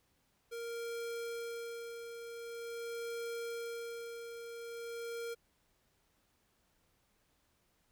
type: tone with tremolo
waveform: square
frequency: 466.2 Hz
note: A#4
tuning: in tune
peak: -39 dBFS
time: 0.51-5.35 s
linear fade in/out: 20 ms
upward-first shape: sine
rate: 0.45 Hz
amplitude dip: 50%
effects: pink hiss -75 dBFS RMS until 7.91 s